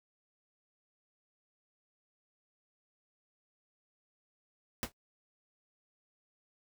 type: noise with exponential decay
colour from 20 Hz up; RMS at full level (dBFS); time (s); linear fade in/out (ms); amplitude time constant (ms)
pink; -31; 4.83-4.92; 0; 18
effects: noise-tail reverb RT60 0.1 s tail -23 dB re dry